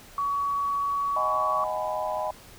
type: tone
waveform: sine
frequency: 1128 Hz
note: C#6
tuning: 30 cents sharp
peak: -24 dBFS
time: 0.18-1.64 s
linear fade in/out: 2 ms
type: chord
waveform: sine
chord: G# minor seventh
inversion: second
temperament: just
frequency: 623 / 747.5 / 830.6 / 996.7 Hz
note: D#5 / F#5 / G#5 / B5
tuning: +2 / +17 / 0 / +16 cents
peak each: -30 / -34 / -33 / -32 dBFS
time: 1.16-2.31 s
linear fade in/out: 5 ms
effects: pink hiss -49 dBFS RMS until 2.58 s